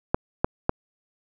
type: clicks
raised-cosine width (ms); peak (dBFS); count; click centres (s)
1; -5; 3; 0.145 / 0.445 / 0.694
effects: none